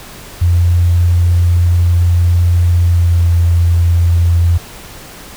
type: tone with pitch glide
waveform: sine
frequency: 87 to 85.55 Hz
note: F2 to F2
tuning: -6 to -35 cents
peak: -7 dBFS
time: 0.41-4.58 s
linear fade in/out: 10 ms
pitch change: -29 cents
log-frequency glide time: 2.78-3.3 s
effects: pink hiss -33 dBFS RMS until 5.36 s